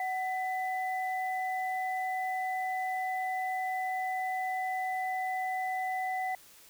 sine tone pair together, 748.4 / 1998 Hz, F#5 / B6, +20 / +20 cents, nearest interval octave + perfect fourth, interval 1700 cents, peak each -31 / -37 dBFS, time 0-6.35 s, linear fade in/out 2 ms, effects white hiss -56 dBFS RMS until 6.69 s

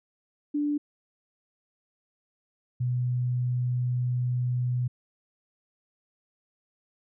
sine tone pair in turn, 293.2 / 124.06 Hz, D4 / B2, -3 / +8 cents, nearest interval octave + minor third, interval 1489 cents, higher first, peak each -24 dBFS, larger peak neither, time 0.54-0.78 / 2.8-4.88 s, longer second, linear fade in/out 10 ms, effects none

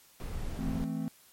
brown noise, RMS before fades -36 dBFS, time 0.2-0.84 s, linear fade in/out 0 ms
triangle chord, A minor, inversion second, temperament equal, 164.81 / 220 / 261.6 Hz, E3 / A3 / C4, 0 / 0 / 0 cents, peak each -34 dBFS, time 0.59-1.08 s, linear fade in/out 0 ms
effects white hiss -60 dBFS RMS until 1.32 s + MP3 64 kbps

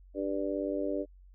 harmonic tone, 98 Hz, G2, in tune, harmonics 3 / 4 / 5 / 6, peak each -34 / -36 / -37 / -35 dBFS, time 0.14-1.06 s, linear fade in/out 50 ms, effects added 46 Hz sine -52 dBFS peak until 1.34 s

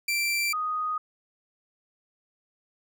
sawtooth / sine tone pair in turn, 2349 / 1244.3 Hz, D7 / D#6, 0 / 0 cents, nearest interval major seventh, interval 1100 cents, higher first, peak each -21 / -26 dBFS, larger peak first, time 0.08-0.53 / 0.53-0.98 s, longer neither, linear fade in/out 5 ms, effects none

